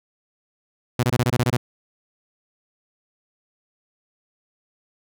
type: tone bursts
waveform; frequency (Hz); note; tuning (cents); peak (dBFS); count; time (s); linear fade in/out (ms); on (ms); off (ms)
sawtooth; 122.7; B2; -11; -13; 9; 0.99-1.57; 5; 44; 23
effects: none